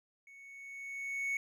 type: tone with level ramp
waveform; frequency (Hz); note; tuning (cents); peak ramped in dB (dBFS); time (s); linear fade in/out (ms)
triangle; 2217; C#7; 0; -52 to -29; 0.27-1.37; 2
effects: none